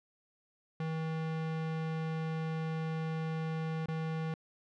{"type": "tone with dropouts", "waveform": "square", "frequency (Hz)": 160, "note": "D#3", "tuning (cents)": 49, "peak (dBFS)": -34, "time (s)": [0.8, 4.34], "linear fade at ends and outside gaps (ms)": 2, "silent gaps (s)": [3.859, 3.884], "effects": ["low-pass 3000 Hz 12 dB/octave"]}